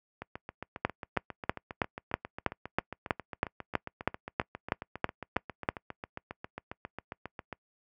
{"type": "two click trains", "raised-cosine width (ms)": 0.5, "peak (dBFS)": [-23, -10], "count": [55, 16], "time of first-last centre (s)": [[0.22, 7.527], [0.85, 5.689]], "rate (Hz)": [7.39, 3.1], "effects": ["noise-tail reverb RT60 0.1 s tail -25 dB re dry", "high-pass 60 Hz 12 dB/octave"]}